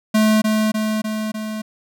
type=tone with echo; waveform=square; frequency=216.2 Hz; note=A3; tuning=30 cents flat; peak=-13 dBFS; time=0.14-0.42 s; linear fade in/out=10 ms; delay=300 ms; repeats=4; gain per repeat=-3 dB; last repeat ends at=1.62 s; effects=none